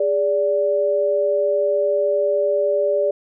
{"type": "tone pair together", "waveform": "sine", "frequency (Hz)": [410.8, 581], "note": ["G#4", "D5"], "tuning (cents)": [-19, -19], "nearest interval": "tritone", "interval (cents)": 600, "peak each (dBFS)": [-21, -17], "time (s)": [0, 3.11], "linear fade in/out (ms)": 5, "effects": []}